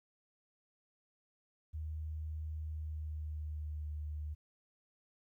sine tone with pitch glide, 77.78 to 75.48 Hz, D#2 to D2, 0 to +48 cents, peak -38 dBFS, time 1.73-4.35 s, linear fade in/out 20 ms, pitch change -52 cents, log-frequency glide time 2.64-3.92 s, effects 13-bit

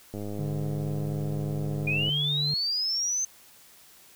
click train, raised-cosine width 2 ms, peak -23 dBFS, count 202, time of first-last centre 0.14-2.091 s, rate 103 Hz
triangle tone, 146.83 Hz, D3, in tune, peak -27 dBFS, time 0.39-2.54 s, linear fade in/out 2 ms
sine linear sweep, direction up, 2402 to 6272 Hz, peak -25 dBFS, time 1.87-3.25 s, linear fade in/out 5 ms
effects white hiss -54 dBFS RMS until 4.15 s

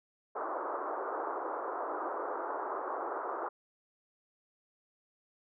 white band-pass noise, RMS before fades -37 dBFS, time 0.35-3.49 s, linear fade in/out 10 ms, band 330 to 1300 Hz, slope 48 dB/octave, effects none

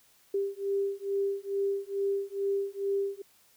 sine beating tone pair, 395.2 / 397.5 Hz, G4 / G4, +14 / +24 cents, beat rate 2.3 Hz, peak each -31 dBFS, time 0.34-3.22 s, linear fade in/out 5 ms, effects white hiss -63 dBFS RMS until 3.56 s

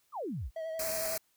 sine exponential sweep, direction down, 1300 to 43.65 Hz, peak -34 dBFS, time 0.12-0.51 s, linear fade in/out 50 ms
triangle tone with vibrato, 644 Hz, E5, 41 cents flat, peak -33 dBFS, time 0.56-1.17 s, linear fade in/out 5 ms, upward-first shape sine, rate 11 Hz, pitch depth 30 cents each way
white band-stop noise, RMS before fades -36 dBFS, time 0.79-1.18 s, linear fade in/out 5 ms, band 2600 to 4100 Hz, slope 96 dB/octave
effects white hiss -72 dBFS RMS until 1.36 s

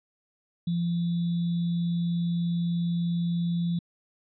sine tone with sample-and-hold, 171.6 Hz, F3, 30 cents flat, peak -24 dBFS, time 0.67-3.79 s, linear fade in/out 5 ms, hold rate 3675 Hz, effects resampled to 11025 Hz

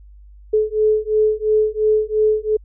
sine beating tone pair, 428.5 / 431.4 Hz, A4 / A4, -46 / -34 cents, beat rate 2.9 Hz, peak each -17 dBFS, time 0.53-2.57 s, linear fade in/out 10 ms, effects added 50 Hz sine -40 dBFS peak until 2.64 s

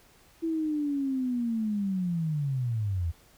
sine linear sweep, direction down, 331.8 to 79 Hz, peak -26 dBFS, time 0.42-3.12 s, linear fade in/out 20 ms, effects pink hiss -59 dBFS RMS until 3.37 s

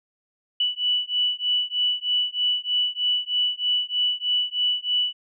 sine beating tone pair, 2960 / 2963.2 Hz, F#7 / F#7, 0 / +2 cents, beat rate 3.2 Hz, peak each -24 dBFS, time 0.6-5.13 s, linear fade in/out 5 ms, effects none

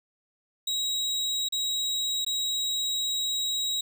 35% pulse tone with dropouts, 3829 Hz, A#7, 46 cents sharp, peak -24 dBFS, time 0.67-3.81 s, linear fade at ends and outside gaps 5 ms, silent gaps 1.487-1.523 / 2.248-2.264 s, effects none

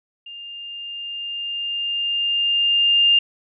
sine tone with level ramp, 2806 Hz, F7, 8 cents sharp, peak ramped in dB -34 to -11 dBFS, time 0.26-3.19 s, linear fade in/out 5 ms, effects none

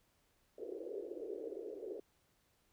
white band-pass noise, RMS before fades -45 dBFS, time 0.58-2 s, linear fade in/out 5 ms, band 350 to 490 Hz, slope 48 dB/octave, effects pink hiss -75 dBFS RMS until 2.72 s

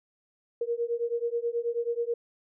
sine beating tone pair, 466.1 / 475.4 Hz, A#4 / A#4, 0 / +34 cents, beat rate 9.3 Hz, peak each -30 dBFS, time 0.61-2.14 s, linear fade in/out 5 ms, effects none

